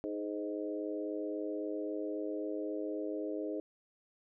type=harmonic tone with a mistuned harmonic; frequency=103.83 Hz; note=G#2; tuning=in tune; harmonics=3 / 4 / 5 / 6; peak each=-38 / -40 / -42 / -44 dBFS; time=0.04-3.6 s; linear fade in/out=0 ms; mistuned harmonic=4; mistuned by=+15 cents; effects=none